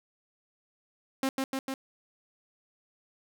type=tone with echo; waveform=sawtooth; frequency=267 Hz; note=C4; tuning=35 cents sharp; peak=-22 dBFS; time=1.23-1.29 s; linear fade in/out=2 ms; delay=150 ms; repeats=3; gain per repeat=-2 dB; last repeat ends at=1.74 s; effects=none